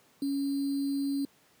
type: tone with sample-and-hold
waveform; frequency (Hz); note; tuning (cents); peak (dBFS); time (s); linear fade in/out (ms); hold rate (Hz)
sine; 278.3; C#4; +7; -27; 0.22-1.25; 2; 4410
effects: pink hiss -63 dBFS RMS until 1.6 s + high-pass 150 Hz 12 dB/octave